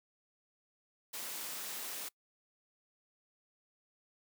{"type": "high-pass noise", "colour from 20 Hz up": "white", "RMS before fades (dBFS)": -42, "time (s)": [1.13, 2.09], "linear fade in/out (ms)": 10, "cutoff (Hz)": 230, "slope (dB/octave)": 12, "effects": ["noise-tail reverb RT60 0.1 s tail -24 dB re dry"]}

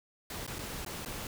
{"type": "noise with dropouts", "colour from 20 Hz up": "pink", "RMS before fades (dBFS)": -40, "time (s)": [0.3, 1.27], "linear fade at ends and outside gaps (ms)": 2, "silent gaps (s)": [[0.466, 0.476], [0.586, 0.59], [0.849, 0.862], [1.05, 1.059]], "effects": []}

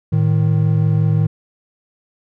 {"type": "tone pair together", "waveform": "triangle", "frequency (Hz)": [110, 155.56], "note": ["A2", "D#3"], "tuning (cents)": [0, 0], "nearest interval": "tritone", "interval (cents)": 600, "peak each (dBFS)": -13, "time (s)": [0.12, 1.27], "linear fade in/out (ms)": 10, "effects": []}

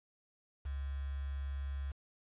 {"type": "tone with quantisation", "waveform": "sine", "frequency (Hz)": 69.3, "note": "C#2", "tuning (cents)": 0, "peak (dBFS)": -36, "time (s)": [0.65, 1.92], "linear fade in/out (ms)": 10, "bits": 9, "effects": ["resampled to 8000 Hz"]}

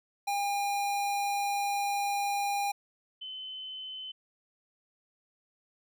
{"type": "tone pair in turn", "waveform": ["square", "sine"], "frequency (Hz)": [807, 3047], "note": ["G#5", "G7"], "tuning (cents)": [-50, -50], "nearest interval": "octave + major seventh", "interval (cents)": 2300, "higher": "second", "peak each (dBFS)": [-29, -38], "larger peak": "first", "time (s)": [[0.27, 2.72], [3.21, 4.12]], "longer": "first", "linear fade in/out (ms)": 10, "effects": []}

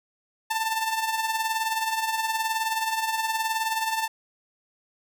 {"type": "tone with tremolo", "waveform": "sawtooth", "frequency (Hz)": 889, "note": "A5", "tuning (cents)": 18, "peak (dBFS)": -18, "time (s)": [0.5, 4.08], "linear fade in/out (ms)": 10, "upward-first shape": "triangle", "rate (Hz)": 19, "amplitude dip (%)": 65, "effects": []}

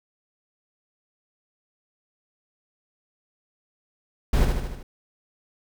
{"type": "noise with echo", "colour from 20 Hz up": "brown", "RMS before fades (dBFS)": -19, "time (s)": [4.33, 4.45], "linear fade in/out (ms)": 5, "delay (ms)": 76, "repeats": 5, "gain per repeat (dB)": -4, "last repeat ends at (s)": 4.83, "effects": []}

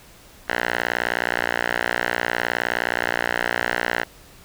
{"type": "tone with band-pass filter", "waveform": "5% pulse", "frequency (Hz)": 59.4, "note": "A#1", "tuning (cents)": 33, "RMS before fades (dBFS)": -24, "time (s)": [0.48, 4.04], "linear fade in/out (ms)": 10, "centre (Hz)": 1600, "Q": 1.7, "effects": ["pink hiss -48 dBFS RMS until 4.44 s"]}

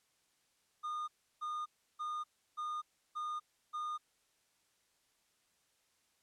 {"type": "tone bursts", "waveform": "triangle", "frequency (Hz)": 1221, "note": "D#6", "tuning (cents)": -33, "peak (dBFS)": -35, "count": 6, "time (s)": [0.83, 3.98], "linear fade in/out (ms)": 20, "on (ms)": 250, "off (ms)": 330, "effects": ["white hiss -75 dBFS RMS until 6.22 s", "low-pass 10000 Hz 12 dB/octave"]}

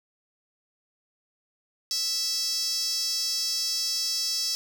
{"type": "tone with high-pass filter", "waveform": "sawtooth", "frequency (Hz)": 659.3, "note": "E5", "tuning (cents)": 0, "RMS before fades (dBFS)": -28, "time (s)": [1.91, 4.55], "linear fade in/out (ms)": 0, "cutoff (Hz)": 5100, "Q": 7.2, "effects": []}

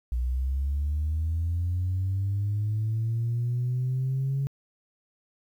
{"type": "linear sweep", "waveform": "sine", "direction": "up", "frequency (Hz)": [59.6, 138.6], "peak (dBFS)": -23, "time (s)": [0.12, 4.47], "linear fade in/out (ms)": 0, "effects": ["tanh soft clip ceiling -21 dBFS", "10-bit"]}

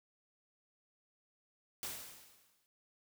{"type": "noise with exponential decay", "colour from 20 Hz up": "white", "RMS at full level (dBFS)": -40, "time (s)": [1.83, 2.66], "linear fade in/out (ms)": 0, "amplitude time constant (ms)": 180, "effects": []}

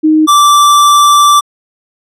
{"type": "tone pair in turn", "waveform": ["sine", "square"], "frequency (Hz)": [311.1, 1168.8], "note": ["D#4", "D6"], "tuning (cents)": [0, -9], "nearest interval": "octave + major seventh", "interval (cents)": 2291, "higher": "second", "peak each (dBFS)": -4, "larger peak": "neither", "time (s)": [[0.03, 0.27], [0.27, 1.41]], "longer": "second", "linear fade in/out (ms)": 20, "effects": ["low-pass 12000 Hz 12 dB/octave"]}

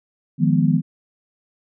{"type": "chord", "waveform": "sine", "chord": "F half-diminished seventh", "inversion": "third", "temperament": "equal", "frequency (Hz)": [155.56, 174.61, 207.7, 246.9], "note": ["Eb3", "F3", "Ab3", "Cb4"], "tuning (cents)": [0, 0, 0, 0], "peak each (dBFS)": [-18, -19, -22, -20], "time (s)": [0.38, 0.82], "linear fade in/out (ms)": 50, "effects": []}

